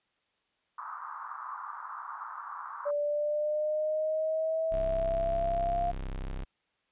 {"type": "band-pass noise", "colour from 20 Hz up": "pink", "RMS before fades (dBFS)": -41, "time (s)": [0.78, 2.91], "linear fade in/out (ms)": 5, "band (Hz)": [990, 1300], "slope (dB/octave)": 48}
{"type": "exponential sweep", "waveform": "sine", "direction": "up", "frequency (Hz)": [580, 698.5], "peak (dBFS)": -27, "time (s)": [2.85, 5.92], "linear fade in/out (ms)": 20}
{"type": "tone", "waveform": "40% pulse", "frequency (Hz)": 32.7, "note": "C1", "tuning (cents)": 0, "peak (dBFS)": -33, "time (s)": [4.71, 6.45], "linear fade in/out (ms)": 20}
{"effects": ["white hiss -75 dBFS RMS until 6.91 s", "resampled to 8000 Hz"]}